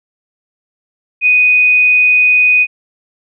sine tone, 2489 Hz, D#7, in tune, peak -6 dBFS, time 1.21-2.67 s, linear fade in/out 50 ms, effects none

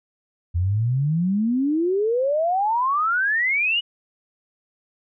sine exponential sweep, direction up, 83.1 to 2960 Hz, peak -18 dBFS, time 0.54-3.81 s, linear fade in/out 20 ms, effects none

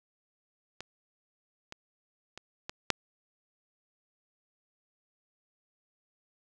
clicks, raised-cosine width 0.2 ms, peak -22 / -24 / -25 / -19 / -6 dBFS, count 5, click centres 0.806 / 1.724 / 2.376 / 2.695 / 2.903 s, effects none

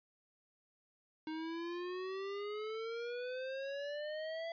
square exponential sweep, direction up, 311.1 to 672 Hz, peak -40 dBFS, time 1.27-4.52 s, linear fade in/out 2 ms, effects resampled to 11025 Hz

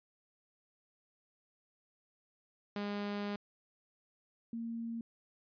sawtooth / sine tone pair in turn, 204.3 / 230.4 Hz, G#3 / A#3, -28 / -20 cents, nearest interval major second, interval 208 cents, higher second, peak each -32 / -37 dBFS, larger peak first, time 2.76-3.36 / 4.53-5.01 s, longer first, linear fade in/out 2 ms, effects resampled to 11025 Hz

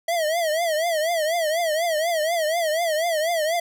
square tone with vibrato, 649 Hz, E5, 27 cents flat, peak -21 dBFS, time 0.08-3.6 s, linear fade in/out 5 ms, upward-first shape triangle, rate 4.1 Hz, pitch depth 150 cents each way, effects none

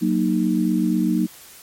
sine chord, D# minor, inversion first, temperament equal with one note detuned, 185 / 233.1 / 309.3 Hz, F#3 / A#3 / D#4, 0 / 0 / -10 cents, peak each -21 dBFS, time 0.01-1.27 s, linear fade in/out 20 ms, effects white hiss -44 dBFS RMS until 1.62 s + MP3 64 kbps

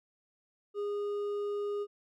triangle tone with hard clipping, 410 Hz, G#4, 22 cents flat, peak -33 dBFS, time 0.74-1.87 s, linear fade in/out 50 ms, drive 8 dB, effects none

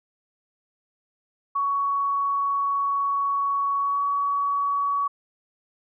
sine tone with pitch glide, 1119 to 1130 Hz, C#6 to C#6, +16 to +33 cents, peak -21 dBFS, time 1.55-5.08 s, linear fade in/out 10 ms, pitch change +17 cents, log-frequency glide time 3.79-4.02 s, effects none

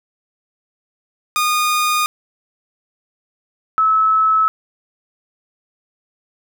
sawtooth / sine tone pair in turn, 1226 / 1298.9 Hz, D#6 / E6, -26 / -26 cents, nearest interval minor second, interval 100 cents, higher second, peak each -11 dBFS, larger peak neither, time 1.36-2.06 / 3.78-4.48 s, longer neither, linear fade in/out 0 ms, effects none

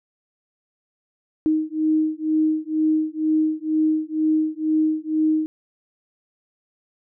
sine beating tone pair, 311.1 / 313.2 Hz, D#4 / D#4, 0 / +11 cents, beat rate 2.1 Hz, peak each -21 dBFS, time 1.46-5.46 s, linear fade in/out 0 ms, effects none

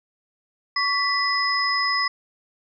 sine tone cluster, 1122 / 1980 / 5080 Hz, C#6 / B6 / D#8, +21 / +4 / +35 cents, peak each -24 dBFS, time 0.76-2.08 s, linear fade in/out 5 ms, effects none

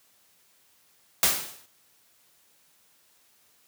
white noise with exponential decay, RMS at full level -18 dBFS, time 1.23-1.66 s, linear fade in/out 1 ms, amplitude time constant 92 ms, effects white hiss -63 dBFS RMS until 3.67 s + high-pass 80 Hz 12 dB/octave

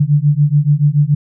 sine beating tone pair, 143.2 / 150.2 Hz, D3 / D3, -43 / +39 cents, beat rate 7 Hz, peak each -12 dBFS, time 0-1.15 s, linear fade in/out 10 ms, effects none

